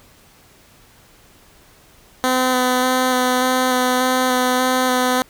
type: tone with vibrato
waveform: 10% pulse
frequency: 254.1 Hz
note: B3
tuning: 49 cents sharp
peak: -7 dBFS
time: 2.24-5.22 s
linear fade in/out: 0 ms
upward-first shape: square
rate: 1.7 Hz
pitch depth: 12 cents each way
effects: pink hiss -50 dBFS RMS until 5.29 s